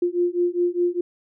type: beating tone pair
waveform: sine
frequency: 349.2 / 354.1 Hz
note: F4 / F4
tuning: 0 / +24 cents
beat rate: 4.9 Hz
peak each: -22 dBFS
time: 0.02-1.01 s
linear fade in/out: 5 ms
effects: none